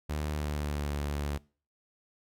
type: tone with pitch glide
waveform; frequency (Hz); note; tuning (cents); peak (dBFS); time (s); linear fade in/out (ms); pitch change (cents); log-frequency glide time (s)
sawtooth; 75.2 to 72.51; D2 to D2; +42 to -22; -27; 0.09-1.38; 10; -64; 0.3-0.92
effects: noise-tail reverb RT60 0.4 s tail -23 dB re dry